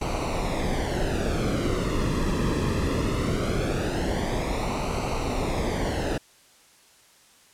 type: noise with flanger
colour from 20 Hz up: brown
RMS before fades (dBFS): -26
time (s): 0.01-6.18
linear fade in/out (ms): 5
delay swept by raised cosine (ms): 0.58 to 1.37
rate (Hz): 0.2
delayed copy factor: -0.7
effects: white hiss -56 dBFS RMS until 7.53 s + low-pass 10000 Hz 12 dB/octave